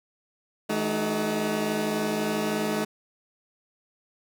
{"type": "tone cluster", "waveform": "20% pulse", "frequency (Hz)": [160.5, 213.9, 309.1, 375.3], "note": ["E3", "A3", "D#4", "F#4"], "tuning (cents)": [-46, -49, -11, 25], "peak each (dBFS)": [-31, -22, -27, -30], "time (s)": [0.69, 2.85], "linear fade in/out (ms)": 10, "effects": []}